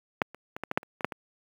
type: clicks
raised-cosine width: 0.5 ms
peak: -6 / -28 / -21 / -17 / -14 / -7 / -30 / -23 / -8 / -20 dBFS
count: 10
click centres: 0.218 / 0.346 / 0.565 / 0.636 / 0.714 / 0.775 / 0.831 / 1.008 / 1.046 / 1.122 s
effects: high-pass 150 Hz 12 dB/octave + 8-bit